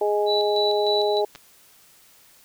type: harmonic tone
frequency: 207.7 Hz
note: G#3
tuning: in tune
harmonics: 2 / 3 / 4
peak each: -21 / -25 / -26 dBFS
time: 0.01-1.25 s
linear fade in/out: 5 ms
type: tone with tremolo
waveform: sine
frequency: 3951 Hz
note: B7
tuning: in tune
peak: -23 dBFS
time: 0.26-1.22 s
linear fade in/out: 50 ms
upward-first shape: square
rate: 3.3 Hz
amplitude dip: 60%
type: clicks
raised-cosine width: 0.2 ms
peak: -23 dBFS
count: 2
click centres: 1.351 / 1.358 s
effects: white hiss -54 dBFS RMS until 2.44 s